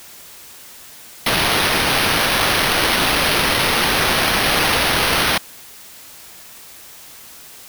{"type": "noise with sample-and-hold", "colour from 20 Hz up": "violet", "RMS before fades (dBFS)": -17, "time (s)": [1.26, 5.38], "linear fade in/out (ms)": 5, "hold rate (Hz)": 7350, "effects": ["white hiss -40 dBFS RMS until 7.68 s"]}